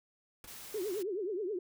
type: noise with exponential decay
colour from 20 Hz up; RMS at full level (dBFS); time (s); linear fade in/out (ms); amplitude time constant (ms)
pink; -44; 0.44-0.52; 2; 16
type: noise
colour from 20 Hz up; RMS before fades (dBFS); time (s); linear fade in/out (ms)
white; -48; 0.47-1.03; 10
type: tone with vibrato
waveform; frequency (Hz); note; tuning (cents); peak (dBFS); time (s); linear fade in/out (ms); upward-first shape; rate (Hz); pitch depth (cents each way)
sine; 392; G4; 0; -33; 0.74-1.59; 5; triangle; 9.4; 250
effects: none